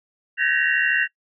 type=tone cluster; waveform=sine; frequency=1536 / 1668 / 1835 / 1908 / 2759 Hz; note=G6 / G#6 / A#6 / A#6 / F7; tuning=-36 / +7 / -28 / +40 / -22 cents; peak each=-24 dBFS; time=0.37-1.08 s; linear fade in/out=50 ms; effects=noise-tail reverb RT60 0.1 s tail -23 dB re dry